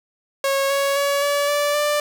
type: tone with pitch steps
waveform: sawtooth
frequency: 548 / 556.3 / 564.7 / 573.3 / 581.9 / 590.7 Hz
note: C#5 / C#5 / C#5 / D5 / D5 / D5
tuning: -20 / +6 / +32 / -42 / -16 / +10 cents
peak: -14 dBFS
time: 0.44-2 s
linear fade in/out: 2 ms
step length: 260 ms
effects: none